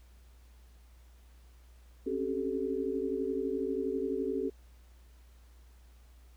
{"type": "tone cluster", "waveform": "sine", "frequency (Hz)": [266.6, 278.7, 385.1, 436], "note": ["C4", "C#4", "G4", "A4"], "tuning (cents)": [33, 9, -31, -16], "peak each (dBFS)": [-37, -39, -34, -35], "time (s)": [2.06, 4.5], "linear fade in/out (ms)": 10, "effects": ["added 60 Hz sine -54 dBFS peak until 6.36 s", "pink hiss -67 dBFS RMS until 6.36 s"]}